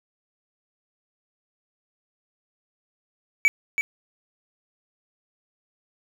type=tone with echo; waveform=triangle; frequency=2289 Hz; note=D7; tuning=45 cents flat; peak=-12 dBFS; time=3.45-3.48 s; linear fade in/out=0 ms; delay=330 ms; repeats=1; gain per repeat=-7 dB; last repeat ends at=3.81 s; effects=none